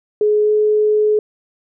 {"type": "tone with pitch glide", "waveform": "sine", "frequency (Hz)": [421.6, 424.8], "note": ["G#4", "G#4"], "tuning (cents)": [26, 39], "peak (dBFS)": -11, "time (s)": [0.21, 1.19], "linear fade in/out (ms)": 2, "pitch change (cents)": 13, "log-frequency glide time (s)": [0.43, 0.5], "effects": []}